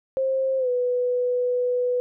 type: tone with pitch glide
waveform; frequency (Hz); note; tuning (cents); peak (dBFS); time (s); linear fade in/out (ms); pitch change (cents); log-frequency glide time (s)
sine; 530 to 494.5; C5 to B4; +22 to +2; -20; 0.17-2; 0; -120; 0.58-0.69
effects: none